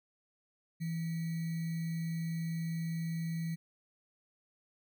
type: tone with sample-and-hold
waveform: sine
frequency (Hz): 164.81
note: E3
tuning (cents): 0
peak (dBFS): -33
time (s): 0.8-3.56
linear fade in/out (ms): 20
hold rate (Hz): 2100
effects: none